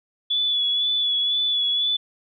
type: tone with vibrato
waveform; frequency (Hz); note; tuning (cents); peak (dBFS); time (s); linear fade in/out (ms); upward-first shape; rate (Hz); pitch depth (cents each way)
sine; 3429; A7; -45; -19; 0.3-1.97; 10; sine; 2; 29
effects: none